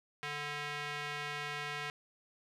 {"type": "tone with band-pass filter", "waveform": "square", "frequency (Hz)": 146.83, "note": "D3", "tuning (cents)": 0, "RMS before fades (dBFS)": -40, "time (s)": [0.23, 1.9], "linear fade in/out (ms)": 0, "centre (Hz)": 2200, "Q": 1.3, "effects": []}